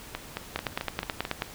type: two click trains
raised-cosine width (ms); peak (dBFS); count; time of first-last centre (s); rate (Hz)
0.3; -15 / -11; 6 / 9; 0.15-1.251 / 0.56-1.421; 4.54 / 9.29
effects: pink hiss -45 dBFS RMS until 1.54 s